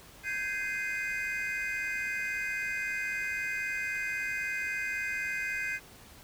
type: chord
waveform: triangle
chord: Ab major seventh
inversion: third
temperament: just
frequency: 1557.4 / 1661.2 / 2077 / 2492 Hz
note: G6 / Ab6 / C7 / Eb7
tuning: -12 / 0 / -13 / +2 cents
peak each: -35 / -38 / -34 / -35 dBFS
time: 0.23-5.8 s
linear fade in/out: 50 ms
effects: pink hiss -53 dBFS RMS until 6.23 s